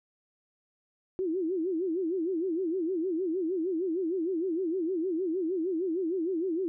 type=tone with vibrato; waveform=sine; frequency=349 Hz; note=F4; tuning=1 cent flat; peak=-27 dBFS; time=1.19-6.68 s; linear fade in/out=0 ms; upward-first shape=sine; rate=6.5 Hz; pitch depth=180 cents each way; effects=none